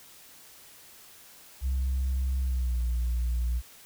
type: tone with pitch glide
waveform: sine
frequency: 65.41 to 59.64 Hz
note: C2 to A#1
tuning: 0 to +40 cents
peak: -23 dBFS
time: 1.61-3.62 s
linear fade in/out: 50 ms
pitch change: -160 cents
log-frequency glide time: 2.41-2.82 s
effects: tanh soft clip ceiling -23 dBFS + white hiss -52 dBFS RMS until 3.85 s